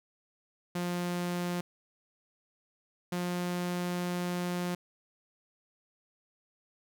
sawtooth tone pair in turn, 176.3 / 177.32 Hz, F3 / F3, +17 / +27 cents, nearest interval unison, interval 10 cents, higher second, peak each -27 dBFS, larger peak neither, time 0.75-1.61 / 3.12-4.75 s, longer second, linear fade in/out 5 ms, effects none

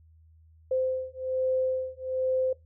sine beating tone pair, 517 / 518.2 Hz, C5 / C5, -21 / -17 cents, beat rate 1.2 Hz, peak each -29 dBFS, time 0.71-2.53 s, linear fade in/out 5 ms, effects noise-tail reverb RT60 0.2 s tail -21 dB re dry + added 80 Hz sine -54 dBFS peak until 2.65 s

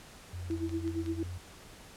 sine tone with vibrato, 88.4 Hz, F2, 22 cents sharp, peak -37 dBFS, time 0.33-1.38 s, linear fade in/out 5 ms, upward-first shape triangle, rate 2.3 Hz, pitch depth 13 cents each way
sine tone with tremolo, 329.6 Hz, E4, in tune, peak -29 dBFS, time 0.5-1.23 s, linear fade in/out 2 ms, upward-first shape sine, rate 8.7 Hz, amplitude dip 85%
click train, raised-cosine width 0.2 ms, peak -31 dBFS, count 4, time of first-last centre 0.51-1.061 s, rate 5.44 Hz
effects pink hiss -52 dBFS RMS until 1.96 s + low-pass 11000 Hz 12 dB/octave

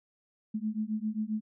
sine beating tone pair, 212 / 219.5 Hz, G#3 / A3, +36 / -4 cents, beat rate 7.5 Hz, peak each -33 / -33 dBFS, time 0.54-1.41 s, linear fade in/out 10 ms, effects none

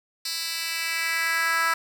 10% pulse tone with high-pass filter sweep, 329.6 Hz, E4, in tune, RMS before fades -26 dBFS, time 0.25-1.74 s, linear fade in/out 5 ms, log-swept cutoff 4100 to 1300 Hz, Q 2.1, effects none

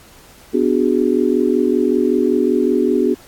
sine chord, G# half-diminished seventh, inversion first, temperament equal with one note detuned, 248.5 / 293.7 / 370 / 415.3 Hz, B3 / D4 / F#4 / G#4, +11 / 0 / 0 / 0 cents, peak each -18 / -19 / -17 / -19 dBFS, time 0.53-3.15 s, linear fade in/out 20 ms, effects pink hiss -45 dBFS RMS until 3.27 s + AAC 64 kbps

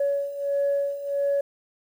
sine beating tone pair, 562 / 563.5 Hz, C#5 / C#5, +24 / +28 cents, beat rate 1.5 Hz, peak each -27 / -23 dBFS, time 0-1.41 s, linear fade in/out 5 ms, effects tanh soft clip ceiling -17 dBFS + 9-bit

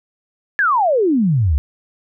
sine exponential sweep, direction down, 1743 to 64.6 Hz, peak -12 dBFS, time 0.59-1.58 s, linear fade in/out 0 ms, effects none

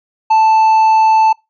triangle tone, 880 Hz, A5, in tune, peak -5 dBFS, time 0.3-1.33 s, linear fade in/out 10 ms, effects noise-tail reverb RT60 0.2 s tail -24 dB re dry + resampled to 16000 Hz

